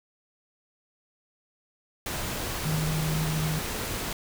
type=tone in noise; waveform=sine; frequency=156.1 Hz; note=D#3; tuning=6 cents sharp; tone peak=-26 dBFS; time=2.65-3.59 s; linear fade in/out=2 ms; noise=pink; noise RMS=-32 dBFS; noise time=2.06-4.13 s; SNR=+3 dB; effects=none